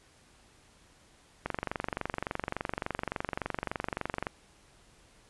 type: click train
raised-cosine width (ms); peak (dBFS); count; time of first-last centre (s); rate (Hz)
0.5; -16; 67; 1.46-4.269; 23.5
effects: pink hiss -61 dBFS RMS until 5.29 s + resampled to 24000 Hz